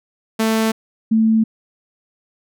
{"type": "tone pair in turn", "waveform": ["sawtooth", "sine"], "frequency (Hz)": [221.8, 221.8], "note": ["A3", "A3"], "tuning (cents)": [14, 14], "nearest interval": "unison", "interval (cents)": 0, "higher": "neither", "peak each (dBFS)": -11, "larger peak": "neither", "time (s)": [[0.39, 0.72], [1.11, 1.44]], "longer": "neither", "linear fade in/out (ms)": 10, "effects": []}